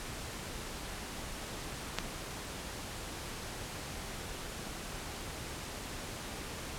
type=click; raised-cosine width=0.2 ms; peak=-13 dBFS; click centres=1.986 s; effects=pink hiss -42 dBFS RMS until 6.78 s + low-pass 11000 Hz 12 dB/octave